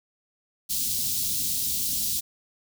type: band-stop noise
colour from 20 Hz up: white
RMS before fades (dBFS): -27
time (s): 0.69-2.21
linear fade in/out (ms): 20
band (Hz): 250 to 3700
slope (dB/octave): 24
effects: none